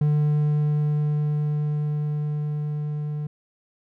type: tone with level ramp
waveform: triangle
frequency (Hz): 149.2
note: D3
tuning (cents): +28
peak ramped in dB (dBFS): -15 to -24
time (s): 0.01-3.27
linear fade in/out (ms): 5
effects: none